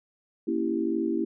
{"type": "chord", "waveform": "sine", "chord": "A# diminished seventh", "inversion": "none", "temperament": "equal", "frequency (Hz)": [233.1, 277.2, 329.6, 392], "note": ["A#3", "C#4", "E4", "G4"], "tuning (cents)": [0, 0, 0, 0], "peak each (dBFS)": [-31, -32, -27, -32], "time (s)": [0.47, 1.25], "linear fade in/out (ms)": 10, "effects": []}